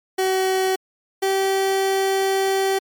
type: tone pair in turn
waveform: 30% pulse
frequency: 377.9 / 386.7 Hz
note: F#4 / G4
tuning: +37 / -24 cents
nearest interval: unison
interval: 39 cents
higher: second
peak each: -15 dBFS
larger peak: neither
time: 0.18-0.76 / 1.22-2.79 s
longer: second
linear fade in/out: 10 ms
effects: MP3 96 kbps